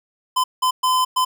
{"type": "tone bursts at uneven times", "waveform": "square", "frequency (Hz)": 1021, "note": "C6", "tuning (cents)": -43, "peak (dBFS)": -16, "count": 4, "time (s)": [[0.36, 0.44], [0.62, 0.71], [0.83, 1.05], [1.16, 1.25]], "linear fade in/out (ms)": 10, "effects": []}